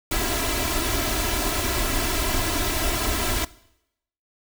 pink noise with comb filter, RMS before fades -24 dBFS, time 0.11-3.45 s, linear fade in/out 5 ms, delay 3 ms, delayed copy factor +0.9, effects noise-tail reverb RT60 0.8 s tail -20 dB re dry

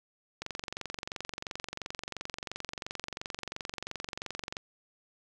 click train, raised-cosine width 0.2 ms, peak -19 dBFS, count 96, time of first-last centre 0.42-4.568 s, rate 22.9 Hz, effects none

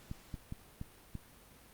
clicks, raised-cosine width 5 ms, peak -28 dBFS, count 5, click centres 0.114 / 0.342 / 0.524 / 0.814 / 1.153 s, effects pink hiss -59 dBFS RMS until 1.73 s + Opus 48 kbps

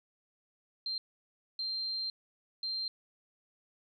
sine tone bursts at uneven times, 4162 Hz, C8, 10 cents flat, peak -33 dBFS, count 3, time 0.86-0.98 / 1.59-2.1 / 2.63-2.88 s, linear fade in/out 2 ms, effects none

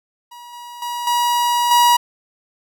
45% pulse tone with level steps, 962 Hz, B5, 46 cents flat, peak -36 / -33 / -23 / -15 / -10 dBFS, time 0.31-1.97 s, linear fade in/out 10 ms, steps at 0.53 / 0.82 / 1.07 / 1.71 s, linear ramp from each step 2 ms, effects none

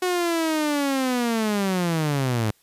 sawtooth linear sweep, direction down, 367.9 to 103.83 Hz, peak -17 dBFS, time 0.02-2.51 s, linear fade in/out 5 ms, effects white hiss -61 dBFS RMS until 2.62 s + resampled to 32000 Hz

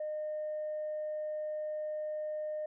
sine tone, 611 Hz, D#5, 32 cents flat, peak -33 dBFS, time 0-2.66 s, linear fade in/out 5 ms, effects tanh soft clip ceiling -31 dBFS

